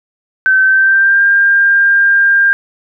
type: tone with pitch glide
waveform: sine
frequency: 1538 to 1599.6 Hz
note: G6 to G6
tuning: -33 to +35 cents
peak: -6 dBFS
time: 0.46-2.53 s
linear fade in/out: 0 ms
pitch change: +68 cents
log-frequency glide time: 0.63-1.23 s
effects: none